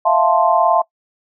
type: chord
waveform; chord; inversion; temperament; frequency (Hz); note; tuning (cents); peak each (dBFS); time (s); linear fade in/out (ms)
sine; F major seventh; third; equal; 659.3 / 698.5 / 880 / 1046.5; E5 / F5 / A5 / C6; 0 / 0 / 0 / 0; -16 / -16 / -17 / -17; 0.05-0.82; 10
effects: noise-tail reverb RT60 0.1 s tail -22 dB re dry